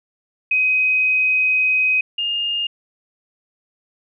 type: tone pair in turn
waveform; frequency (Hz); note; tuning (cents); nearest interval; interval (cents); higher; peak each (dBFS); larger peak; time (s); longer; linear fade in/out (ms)
sine; 2519 / 2827; D#7 / F7; +21 / +20; major second; 199; second; -14 / -19; first; 0.51-2.01 / 2.18-2.67; first; 5
effects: none